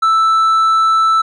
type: tone with hard clipping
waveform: sine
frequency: 1320 Hz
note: E6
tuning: 2 cents sharp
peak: -10 dBFS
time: 0.02-1.22 s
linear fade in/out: 10 ms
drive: 3 dB
effects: resampled to 22050 Hz